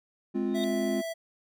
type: chord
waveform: triangle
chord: F minor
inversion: first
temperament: just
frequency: 209.5 / 261.9 / 349.2 Hz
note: Ab3 / C4 / F4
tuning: +15 / +2 / 0 cents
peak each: -29 dBFS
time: 0.34-1.02 s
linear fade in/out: 20 ms
type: tone with exponential growth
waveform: sine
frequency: 3684 Hz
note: A#7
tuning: 21 cents flat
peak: -32 dBFS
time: 0.46-0.64 s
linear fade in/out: 0 ms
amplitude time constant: 39 ms
type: tone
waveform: square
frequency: 659.3 Hz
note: E5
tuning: in tune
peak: -33 dBFS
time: 0.54-1.14 s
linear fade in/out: 20 ms
effects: none